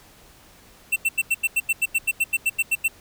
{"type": "tone bursts", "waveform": "square", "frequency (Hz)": 2691, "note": "E7", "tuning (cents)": 35, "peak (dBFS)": -18, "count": 16, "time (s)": [0.92, 2.882], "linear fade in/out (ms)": 10, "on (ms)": 42, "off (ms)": 86, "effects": ["pink hiss -51 dBFS RMS until 3 s"]}